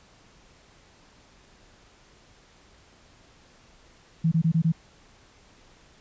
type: tone bursts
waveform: sine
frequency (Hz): 162.9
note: E3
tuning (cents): -20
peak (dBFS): -18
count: 5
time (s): 4.24-4.722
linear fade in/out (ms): 10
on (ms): 78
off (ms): 23
effects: pink hiss -56 dBFS RMS until 6 s + resampled to 16000 Hz

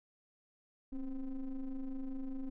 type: ring-modulated tone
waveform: triangle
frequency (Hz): 127.5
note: C3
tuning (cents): -44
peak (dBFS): -32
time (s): 0.92-2.5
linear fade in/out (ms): 10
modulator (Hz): 140
effects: none

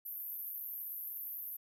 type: band-pass noise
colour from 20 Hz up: white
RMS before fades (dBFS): -43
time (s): 0.05-1.57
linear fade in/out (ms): 10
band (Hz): 12000 to 14000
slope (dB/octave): 96
effects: none

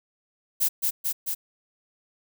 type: noise with echo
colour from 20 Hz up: violet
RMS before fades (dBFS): -22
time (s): 0.6-0.69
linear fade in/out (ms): 20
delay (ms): 220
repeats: 3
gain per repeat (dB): -2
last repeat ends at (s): 1.35
effects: none

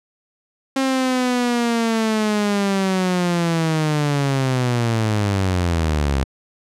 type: linear sweep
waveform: sawtooth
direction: down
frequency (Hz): 269 to 65.41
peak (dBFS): -13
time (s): 0.76-6.24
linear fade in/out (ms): 5
effects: low-pass 9000 Hz 12 dB/octave

